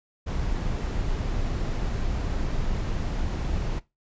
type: noise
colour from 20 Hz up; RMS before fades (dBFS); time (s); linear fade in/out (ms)
brown; -27; 0.26-3.8; 20
effects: noise-tail reverb RT60 0.2 s tail -18 dB re dry + resampled to 16000 Hz